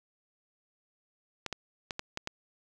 clicks, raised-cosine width 0.2 ms, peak -17 dBFS, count 6, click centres 1.463 / 1.527 / 1.908 / 1.994 / 2.174 / 2.274 s, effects none

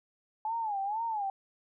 sine tone with vibrato, 849 Hz, G#5, 38 cents sharp, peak -30 dBFS, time 0.45-1.3 s, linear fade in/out 2 ms, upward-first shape sine, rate 2.1 Hz, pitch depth 150 cents each way, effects none

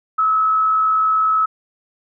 sine tone with frequency modulation, 1292 Hz, E6, 35 cents flat, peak -13 dBFS, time 0.18-1.46 s, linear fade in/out 10 ms, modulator 69.9 Hz, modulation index 0.27, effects none

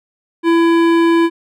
sine tone with hard clipping, 334.4 Hz, E4, 25 cents sharp, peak -11 dBFS, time 0.43-1.3 s, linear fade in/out 50 ms, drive 15 dB, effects none

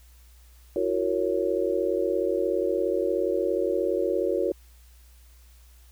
sine chord, F# dominant seventh, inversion third, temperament just, 333 / 370 / 462.5 / 555 Hz, E4 / F#4 / A#4 / C#5, +18 / 0 / -14 / +2 cents, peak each -30 / -27 / -28 / -28 dBFS, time 0.76-4.52 s, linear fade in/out 2 ms, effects added 60 Hz sine -50 dBFS peak until 5.91 s + white hiss -60 dBFS RMS until 5.91 s

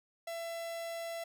45% pulse tone, 670 Hz, E5, 28 cents sharp, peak -38 dBFS, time 0.27-1.24 s, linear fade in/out 5 ms, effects none

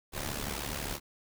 pink noise with amplitude modulation, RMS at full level -33 dBFS, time 0.12-1 s, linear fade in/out 50 ms, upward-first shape sine, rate 72.3 Hz, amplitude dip 75%, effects none

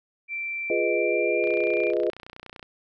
sine tone with pitch glide, 2346 to 2384 Hz, D7 to D7, -2 to +25 cents, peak -28 dBFS, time 0.28-1.93 s, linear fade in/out 50 ms, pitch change +27 cents, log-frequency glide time 0.9-1.43 s
sine chord, F half-diminished seventh, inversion none, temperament equal, 349.2 / 415.3 / 493.9 / 622.3 Hz, F4 / Ab4 / Cb5 / Eb5, 0 / 0 / 0 / 0 cents, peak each -27 dBFS, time 0.7-2.1 s, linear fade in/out 2 ms
click train, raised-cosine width 0.3 ms, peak -25 dBFS, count 37, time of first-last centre 1.44-2.628 s, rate 30.3 Hz
effects none

